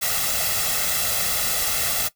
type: noise with comb filter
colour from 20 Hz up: white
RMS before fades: -23 dBFS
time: 0.01-2.09 s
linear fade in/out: 20 ms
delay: 1.5 ms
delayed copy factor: +0.7
effects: noise-tail reverb RT60 0.1 s tail -17 dB re dry